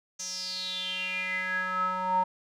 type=tone with band-pass filter sweep; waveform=square; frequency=185 Hz; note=F#3; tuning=in tune; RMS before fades=-31 dBFS; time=0.19-2.24 s; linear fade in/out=10 ms; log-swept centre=6200 to 870 Hz; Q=8.6; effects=none